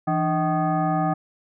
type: tone with frequency modulation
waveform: sine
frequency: 300 Hz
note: D4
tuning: 37 cents sharp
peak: -19 dBFS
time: 0.07-1.14 s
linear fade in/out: 10 ms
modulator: 466 Hz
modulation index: 1.7
effects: none